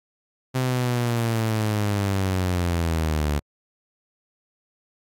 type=linear sweep; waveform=sawtooth; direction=down; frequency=130.1 to 72.1 Hz; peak=-17 dBFS; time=0.54-3.4 s; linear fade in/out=20 ms; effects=AAC 64 kbps